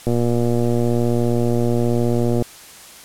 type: click train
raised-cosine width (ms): 2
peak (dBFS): -7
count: 281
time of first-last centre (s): 0.07-2.423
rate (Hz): 119
effects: white hiss -41 dBFS RMS until 3.04 s + low-pass 12000 Hz 12 dB/octave

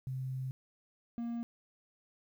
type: tone pair in turn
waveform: sine / triangle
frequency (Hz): 130.81 / 234.6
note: C3 / A#3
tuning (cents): 0 / +11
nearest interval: minor seventh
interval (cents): 1011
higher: second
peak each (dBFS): -35 / -33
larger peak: second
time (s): 0.07-0.51 / 1.18-1.43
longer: first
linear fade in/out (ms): 0
effects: 11-bit

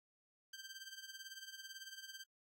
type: tone with tremolo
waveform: 15% pulse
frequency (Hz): 1568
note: G6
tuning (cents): 0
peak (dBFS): -40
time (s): 0.53-2.24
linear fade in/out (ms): 5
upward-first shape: triangle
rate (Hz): 18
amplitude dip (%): 80
effects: AAC 48 kbps

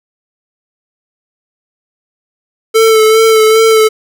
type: tone with vibrato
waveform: square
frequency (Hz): 441.4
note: A4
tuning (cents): +5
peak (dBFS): -5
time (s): 2.74-3.89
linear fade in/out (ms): 20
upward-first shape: sine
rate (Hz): 2.5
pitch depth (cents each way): 27
effects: none

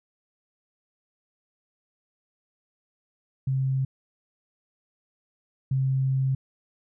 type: tone pair in turn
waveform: sine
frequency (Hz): 133.1 / 133.1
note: C3 / C3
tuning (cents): +30 / +30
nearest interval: unison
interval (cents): 0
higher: neither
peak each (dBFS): -22 / -21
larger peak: second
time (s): 3.47-3.85 / 5.71-6.35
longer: second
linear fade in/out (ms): 5
effects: none

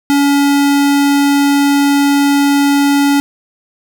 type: tone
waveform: square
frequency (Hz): 282.9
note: C#4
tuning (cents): +35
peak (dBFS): -9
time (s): 0.1-3.2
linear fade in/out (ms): 0
effects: none

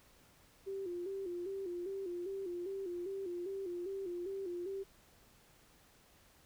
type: tone with vibrato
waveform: sine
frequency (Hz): 370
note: F#4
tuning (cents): 0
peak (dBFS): -38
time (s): 0.66-4.84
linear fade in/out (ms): 20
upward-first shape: square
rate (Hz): 2.5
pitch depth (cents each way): 91
effects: pink hiss -65 dBFS RMS until 6.45 s

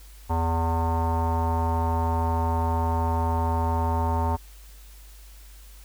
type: tone with low-pass filter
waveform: square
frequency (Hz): 82.4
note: E2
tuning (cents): 0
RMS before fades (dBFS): -24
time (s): 0.29-4.37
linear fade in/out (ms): 20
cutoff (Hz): 920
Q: 6.9
effects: added 50 Hz sine -44 dBFS peak until 5.84 s + white hiss -53 dBFS RMS until 5.84 s

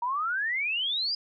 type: exponential sweep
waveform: sine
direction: up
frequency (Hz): 932.3 to 4978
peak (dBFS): -26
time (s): 0.02-1.15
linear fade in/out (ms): 5
effects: none

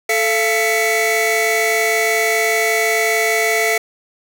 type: tone cluster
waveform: 45% pulse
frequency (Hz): 438.3 / 683 / 1984 / 2238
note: A4 / F5 / B6 / C#7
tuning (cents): -7 / -39 / +7 / +16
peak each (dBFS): -20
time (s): 0.09-3.78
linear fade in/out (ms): 5
effects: none

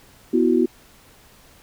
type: chord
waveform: sine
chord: B suspended fourth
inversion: none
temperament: equal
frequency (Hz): 246.9 / 329.6 / 370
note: B3 / E4 / F#4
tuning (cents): 0 / 0 / 0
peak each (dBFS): -19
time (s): 0.33-0.66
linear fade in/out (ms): 10
effects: pink hiss -51 dBFS RMS until 1.62 s

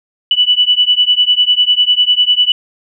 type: beating tone pair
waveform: sine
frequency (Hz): 2960 / 2970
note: F#7 / F#7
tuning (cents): 0 / +6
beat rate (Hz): 10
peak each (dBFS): -11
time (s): 0.31-2.52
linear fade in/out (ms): 2
effects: none

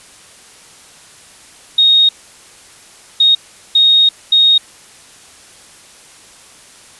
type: tone bursts at uneven times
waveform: sine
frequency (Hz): 3729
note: A#7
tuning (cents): 0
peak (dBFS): -6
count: 4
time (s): 1.78-2.09 / 3.2-3.35 / 3.75-4.09 / 4.32-4.58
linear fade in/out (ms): 5
effects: white hiss -41 dBFS RMS until 6.99 s + resampled to 24000 Hz

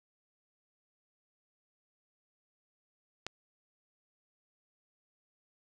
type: click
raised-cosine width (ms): 0.2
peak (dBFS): -19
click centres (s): 3.266
effects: none

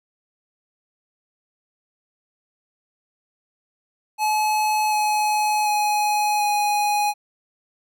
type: tone with pitch steps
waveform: square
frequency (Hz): 855 / 846.6 / 838.4 / 830.2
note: A5 / G#5 / G#5 / G#5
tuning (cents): -50 / +33 / +16 / -1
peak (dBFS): -19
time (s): 4.18-7.14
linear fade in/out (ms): 50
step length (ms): 740
effects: none

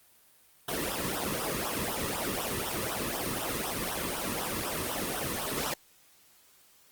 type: noise with flanger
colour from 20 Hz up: pink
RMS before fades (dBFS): -32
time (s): 0.68-5.74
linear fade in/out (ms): 5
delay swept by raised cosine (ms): 0.44 to 1.37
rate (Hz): 4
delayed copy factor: -0.85
effects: white hiss -61 dBFS RMS until 6.91 s + Opus 32 kbps

